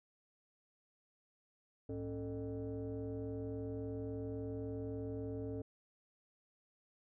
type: tone with frequency modulation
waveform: sine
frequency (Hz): 273.8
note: C#4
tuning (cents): -21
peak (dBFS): -38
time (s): 1.89-5.62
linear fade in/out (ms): 5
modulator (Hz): 168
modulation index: 1.4
effects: tanh soft clip ceiling -34 dBFS